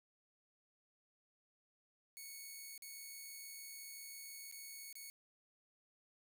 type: tone with dropouts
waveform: 5% pulse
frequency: 2217 Hz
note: C#7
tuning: in tune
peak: -39 dBFS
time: 2.17-5.1 s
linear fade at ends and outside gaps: 0 ms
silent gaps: 2.778-2.822 / 4.514-4.524 / 4.927-4.954 s
effects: none